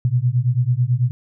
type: beating tone pair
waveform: sine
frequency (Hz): 119.1 / 128.2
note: A#2 / C3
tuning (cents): +38 / -35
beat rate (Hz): 9.1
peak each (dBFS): -18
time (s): 0.05-1.11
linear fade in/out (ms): 0
effects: none